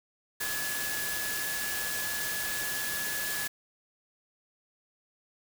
sine tone in noise, 1700 Hz, G#6, 40 cents sharp, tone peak -35 dBFS, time 0.4-3.48 s, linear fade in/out 10 ms, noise white, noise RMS -34 dBFS, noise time 0.4-3.48 s, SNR -4 dB, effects none

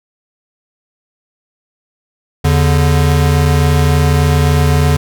square tone pair together, 81.21 / 144.7 Hz, E2 / D3, -25 / -25 cents, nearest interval minor seventh, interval 1000 cents, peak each -12 dBFS, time 2.44-4.97 s, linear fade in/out 10 ms, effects none

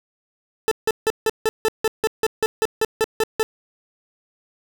40% pulse tone bursts, 440 Hz, A4, in tune, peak -15 dBFS, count 15, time 0.68-3.43 s, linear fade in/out 0 ms, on 34 ms, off 160 ms, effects none

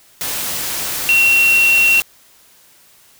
sine tone in noise, 2731 Hz, F7, 39 cents flat, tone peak -9 dBFS, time 1.09-2 s, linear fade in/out 0 ms, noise white, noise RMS -22 dBFS, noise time 0.21-2.02 s, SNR +10 dB, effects white hiss -49 dBFS RMS until 3.19 s

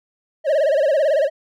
triangle tone with vibrato, 587 Hz, D5, 1 cent flat, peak -12 dBFS, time 0.44-1.3 s, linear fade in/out 50 ms, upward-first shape sine, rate 18 Hz, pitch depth 160 cents each way, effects none

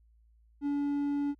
triangle tone with hard clipping, 286.1 Hz, D4, 45 cents flat, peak -29 dBFS, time 0.61-1.35 s, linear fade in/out 50 ms, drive 6 dB, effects added 56 Hz sine -60 dBFS peak until 1.39 s

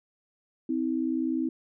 sine tone pair together, 260 / 320.1 Hz, C4 / D#4, -11 / +49 cents, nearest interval major third, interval 360 cents, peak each -28 dBFS, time 0.69-1.49 s, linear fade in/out 5 ms, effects none

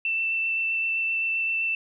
sine tone with vibrato, 2671 Hz, E7, 22 cents sharp, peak -23 dBFS, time 0.05-1.75 s, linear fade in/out 2 ms, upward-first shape sine, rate 7.7 Hz, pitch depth 9 cents each way, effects none

